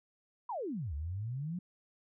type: exponential two-way sweep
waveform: sine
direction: down then up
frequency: 1046.5 to 69.3 to 186 Hz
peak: -35 dBFS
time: 0.49-1.59 s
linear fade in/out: 5 ms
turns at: 0.94 s
effects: none